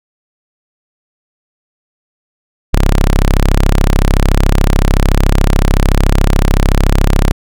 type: tone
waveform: sawtooth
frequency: 33.73 Hz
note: C#1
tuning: 46 cents flat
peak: -3 dBFS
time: 2.73-7.32 s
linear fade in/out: 10 ms
effects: none